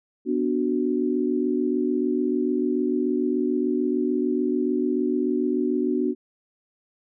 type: chord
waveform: sine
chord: B minor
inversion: none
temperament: equal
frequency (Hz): 246.9 / 293.7 / 370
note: B3 / D4 / F#4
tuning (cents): 0 / 0 / 0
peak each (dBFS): -25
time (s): 0.25-6.15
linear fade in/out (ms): 50
effects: none